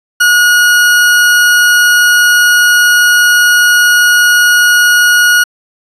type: tone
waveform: 40% pulse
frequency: 1449 Hz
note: F#6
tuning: 37 cents flat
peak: -4 dBFS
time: 0.2-5.44 s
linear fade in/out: 10 ms
effects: resampled to 32000 Hz

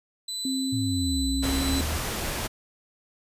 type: tone with tremolo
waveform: 30% pulse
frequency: 4000 Hz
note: B7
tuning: 21 cents sharp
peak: -27 dBFS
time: 0.28-1.81 s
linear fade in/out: 5 ms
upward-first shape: sine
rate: 1.4 Hz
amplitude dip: 30%
type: tone with pitch glide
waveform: sine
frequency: 265.4 to 270.2 Hz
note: C4 to C#4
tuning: +25 to -44 cents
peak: -26 dBFS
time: 0.45-1.81 s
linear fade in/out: 2 ms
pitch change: +31 cents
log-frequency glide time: 0.56-1.42 s
type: linear two-way sweep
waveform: sine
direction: down then up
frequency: 116.54 to 60 to 79.8 Hz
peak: -27 dBFS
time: 0.72-1.98 s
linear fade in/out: 10 ms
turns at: 1.29 s
type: noise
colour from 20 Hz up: pink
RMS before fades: -30 dBFS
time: 1.42-2.48 s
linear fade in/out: 20 ms
effects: resampled to 32000 Hz

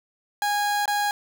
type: tone with dropouts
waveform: 30% pulse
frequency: 823 Hz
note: G#5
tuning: 16 cents flat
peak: -19 dBFS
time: 0.42-1.11 s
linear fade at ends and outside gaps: 1 ms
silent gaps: 0.857-0.878 s
effects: none

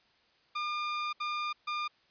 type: tone bursts at uneven times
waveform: sawtooth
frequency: 1206 Hz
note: D6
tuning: 46 cents sharp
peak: -28 dBFS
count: 3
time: 0.55-1.13 / 1.2-1.53 / 1.67-1.88 s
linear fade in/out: 10 ms
effects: white hiss -67 dBFS RMS until 2.1 s + resampled to 11025 Hz

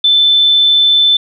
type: tone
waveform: sine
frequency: 3526 Hz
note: A7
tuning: 3 cents sharp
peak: -6 dBFS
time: 0.04-1.17 s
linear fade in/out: 5 ms
effects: none

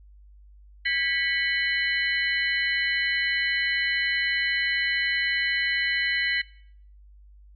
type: tone cluster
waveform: sine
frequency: 1628 / 1961 / 2206 / 3000 / 4084 Hz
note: G#6 / B6 / C#7 / F#7 / C8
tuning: -35 / -13 / -9 / +23 / -43 cents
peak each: -33 / -24 / -31 / -32 / -33 dBFS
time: 0.85-6.42 s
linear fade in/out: 10 ms
effects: noise-tail reverb RT60 0.6 s tail -20 dB re dry + added 50 Hz sine -48 dBFS peak until 7.55 s

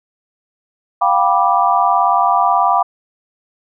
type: chord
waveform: sine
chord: G dominant seventh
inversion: third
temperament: just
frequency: 705.6 / 784 / 980 / 1176 Hz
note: F5 / G5 / B5 / D6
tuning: +18 / 0 / -14 / +2 cents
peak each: -16 dBFS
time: 1.01-2.83 s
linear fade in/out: 10 ms
effects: none

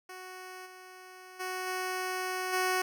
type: tone with level steps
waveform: 10% pulse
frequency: 370 Hz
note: F#4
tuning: in tune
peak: -35 / -40 / -26 / -24 / -19 dBFS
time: 0.09-2.82 s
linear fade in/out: 5 ms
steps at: 0.65 / 1.39 / 1.66 / 2.52 s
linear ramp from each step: 20 ms
effects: none

